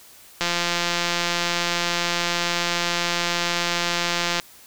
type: click train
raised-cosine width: 0.2 ms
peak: -5 dBFS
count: 691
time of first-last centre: 0.41-4.398 s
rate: 173 Hz
effects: white hiss -48 dBFS RMS until 4.66 s